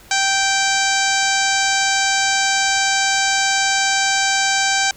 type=harmonic tone; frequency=781 Hz; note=G5; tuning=7 cents flat; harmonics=1 / 2 / 3 / 4 / 5 / 6 / 7 / 8 / 9 / 10; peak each=-21 / -20 / -24 / -27 / -26 / -26 / -28 / -25 / -26 / -30 dBFS; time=0.11-4.91 s; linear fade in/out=2 ms; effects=pink hiss -45 dBFS RMS until 4.96 s